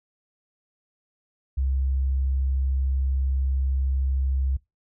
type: tone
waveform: sine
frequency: 66.6 Hz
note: C2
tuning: 31 cents sharp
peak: -21 dBFS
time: 1.57-4.57 s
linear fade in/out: 10 ms
effects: noise-tail reverb RT60 0.2 s tail -22 dB re dry